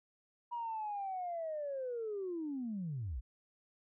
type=linear sweep; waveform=sine; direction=down; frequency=965 to 49 Hz; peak=-36 dBFS; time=0.51-3.21 s; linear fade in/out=20 ms; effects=tanh soft clip ceiling -32 dBFS